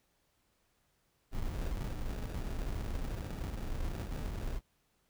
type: noise with sample-and-hold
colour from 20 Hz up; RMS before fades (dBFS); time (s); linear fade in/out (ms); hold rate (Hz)
brown; -37; 1.31-4.61; 50; 1050
effects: pink hiss -75 dBFS RMS until 5.09 s